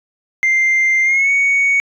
sine tone with pitch glide, 2093 to 2230 Hz, C7 to C#7, 0 to +10 cents, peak -9 dBFS, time 0.43-1.8 s, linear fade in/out 0 ms, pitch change +110 cents, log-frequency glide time 1.03-1.31 s, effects tanh soft clip ceiling -9 dBFS

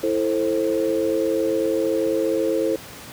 sine chord, A minor, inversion second, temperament just, 330 / 440 / 528 Hz, E4 / A4 / C5, +2 / 0 / +16 cents, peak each -23 dBFS, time 0.03-2.76 s, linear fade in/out 5 ms, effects pink hiss -39 dBFS RMS until 3.12 s + high-pass 80 Hz 12 dB/octave

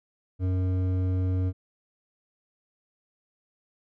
sine tone with hard clipping, 92.5 Hz, F#2, in tune, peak -25 dBFS, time 0.39-1.53 s, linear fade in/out 50 ms, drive 10 dB, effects none

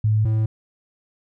sine / triangle tone pair in turn, 107.7 / 109.65 Hz, A2 / A2, -37 / -6 cents, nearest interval unison, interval 31 cents, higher second, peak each -15 / -15 dBFS, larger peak neither, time 0.04-0.25 / 0.25-0.46 s, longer neither, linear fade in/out 5 ms, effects none

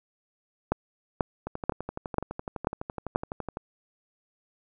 two click trains, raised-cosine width 1 ms, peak -9 / -19 dBFS, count 6 / 26, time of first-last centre 0.72-3.159 / 1.47-3.571 s, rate 2.05 / 11.9 Hz, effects none

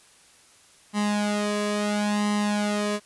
sawtooth tone with flanger, 207.7 Hz, G#3, in tune, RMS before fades -25 dBFS, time 0.93-3 s, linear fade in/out 50 ms, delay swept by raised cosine 1 to 1.76 ms, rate 0.73 Hz, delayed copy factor +0.8, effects white hiss -55 dBFS RMS until 3.05 s + resampled to 24000 Hz

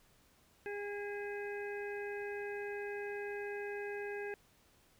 harmonic tone with a mistuned harmonic, 408.3 Hz, G#4, 29 cents flat, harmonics 1 / 2 / 4 / 5 / 6, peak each -40 / -49 / -46 / -53 / -51 dBFS, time 0.66-4.34 s, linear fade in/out 0 ms, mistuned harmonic 6, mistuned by +58 cents, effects pink hiss -68 dBFS RMS until 4.99 s

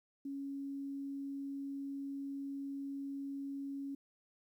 sine tone, 277.2 Hz, C#4, in tune, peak -39 dBFS, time 0.25-3.95 s, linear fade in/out 5 ms, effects 12-bit

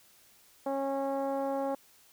10% pulse tone with low-pass filter, 273.8 Hz, C#4, 21 cents flat, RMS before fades -32 dBFS, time 0.66-1.75 s, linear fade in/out 5 ms, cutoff 680 Hz, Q 2, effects white hiss -61 dBFS RMS until 2.12 s

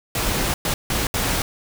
pink noise bursts at uneven times, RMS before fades -22 dBFS, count 4, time 0.15-0.54 / 0.65-0.74 / 0.9-1.07 / 1.14-1.42 s, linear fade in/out 2 ms, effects none

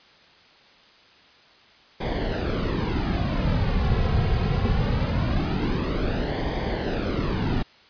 brown noise with flanger, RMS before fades -24 dBFS, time 2-7.63 s, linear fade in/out 10 ms, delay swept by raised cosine 0.73 to 3.43 ms, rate 0.22 Hz, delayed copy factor -0.65, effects white hiss -53 dBFS RMS until 7.89 s + resampled to 11025 Hz

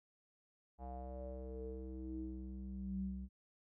square tone with low-pass filter sweep, 64.3 Hz, C2, 30 cents flat, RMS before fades -45 dBFS, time 0.78-3.29 s, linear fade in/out 50 ms, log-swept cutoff 780 to 160 Hz, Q 8.2, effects none

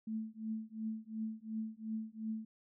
sine tone with tremolo, 220 Hz, A3, in tune, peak -34 dBFS, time 0.07-2.45 s, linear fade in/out 5 ms, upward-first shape triangle, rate 2.8 Hz, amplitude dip 100%, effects none

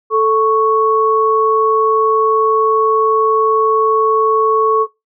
sine tone pair together, 440 / 1108.7 Hz, A4 / C#6, 0 / 0 cents, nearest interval octave + major third, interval 1600 cents, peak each -12 dBFS, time 0.1-4.87 s, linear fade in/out 50 ms, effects noise-tail reverb RT60 0.2 s tail -20 dB re dry

